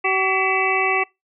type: harmonic tone with a mistuned harmonic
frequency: 380.2 Hz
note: F#4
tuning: 47 cents sharp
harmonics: 1 / 2 / 3 / 5 / 6 / 7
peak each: -24 / -24 / -24 / -24 / -24 / -24 dBFS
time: 0.04-1.04 s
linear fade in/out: 10 ms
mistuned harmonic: 5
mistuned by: +84 cents
effects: noise-tail reverb RT60 0.2 s tail -24 dB re dry